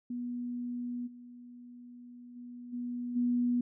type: tone with level steps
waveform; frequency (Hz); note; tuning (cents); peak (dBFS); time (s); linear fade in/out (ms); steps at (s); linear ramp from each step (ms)
sine; 243.5; B3; -24; -34 / -47 / -43 / -34 / -26; 0.1-3.61; 5; 1.06 / 2.35 / 2.72 / 3.15; 20
effects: none